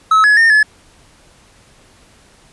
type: tone with pitch steps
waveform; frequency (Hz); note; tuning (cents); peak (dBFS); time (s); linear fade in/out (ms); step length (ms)
triangle; 1292 / 1694 / 1823 / 1715; E6 / G#6 / A#6 / A6; -35 / +34 / -39 / -45; -5; 0.11-0.63; 5; 130
effects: pink hiss -48 dBFS RMS until 2.52 s + resampled to 24000 Hz